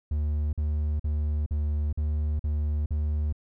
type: tone bursts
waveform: triangle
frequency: 75 Hz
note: D2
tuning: 37 cents sharp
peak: -22 dBFS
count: 7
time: 0.11-3.326 s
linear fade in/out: 5 ms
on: 420 ms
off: 46 ms
effects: none